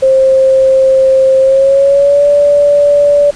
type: tone with pitch glide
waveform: sine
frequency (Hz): 530 to 578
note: C5 to D5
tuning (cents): +22 to -28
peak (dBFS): -4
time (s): 0.02-3.31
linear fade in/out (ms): 10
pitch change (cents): +150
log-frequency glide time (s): 1.4-2.27
effects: pink hiss -33 dBFS RMS until 3.35 s + resampled to 22050 Hz